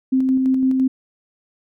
sine tone with tremolo, 261.6 Hz, C4, in tune, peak -13 dBFS, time 0.12-0.88 s, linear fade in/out 10 ms, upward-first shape square, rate 5.9 Hz, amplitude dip 25%, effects none

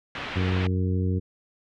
white low-pass noise, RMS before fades -34 dBFS, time 0.15-0.67 s, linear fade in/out 2 ms, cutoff 3000 Hz, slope 24 dB/octave
harmonic tone, 92.5 Hz, F#2, in tune, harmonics 1 / 2 / 3 / 4 / 5, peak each -23 / -29 / -33 / -35 / -37 dBFS, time 0.35-1.2 s, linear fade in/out 20 ms
effects none

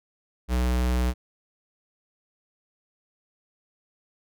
square tone, 61.8 Hz, B1, 2 cents sharp, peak -22 dBFS, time 0.48-1.14 s, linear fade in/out 50 ms, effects none

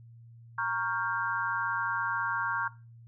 sine chord, G half-diminished seventh, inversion first, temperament equal with one note detuned, 932.3 / 1108.7 / 1396.9 / 1582.5 Hz, Bb5 / Db6 / F6 / G6, 0 / 0 / 0 / +16 cents, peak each -34 / -34 / -34 / -34 dBFS, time 0.58-2.68 s, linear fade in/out 5 ms, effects noise-tail reverb RT60 0.3 s tail -18 dB re dry + added 116 Hz sine -49 dBFS peak until 3.07 s

